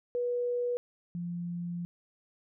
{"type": "tone pair in turn", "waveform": "sine", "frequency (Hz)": [486.7, 173.47], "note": ["B4", "F3"], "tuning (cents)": [-25, -11], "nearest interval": "octave + tritone", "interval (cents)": 1786, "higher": "first", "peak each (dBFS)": [-28, -33], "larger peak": "first", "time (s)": [[0.15, 0.77], [1.15, 1.85]], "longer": "second", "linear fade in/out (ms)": 0, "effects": []}